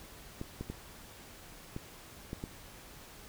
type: clicks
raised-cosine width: 3 ms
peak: -25 dBFS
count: 6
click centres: 0.414 / 0.61 / 0.7 / 1.764 / 2.331 / 2.439 s
effects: pink hiss -52 dBFS RMS until 3.28 s